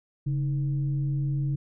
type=tone with frequency modulation; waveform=sine; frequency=140 Hz; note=C#3; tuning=18 cents sharp; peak=-24 dBFS; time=0.26-1.56 s; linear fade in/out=10 ms; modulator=173 Hz; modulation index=0.35; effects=none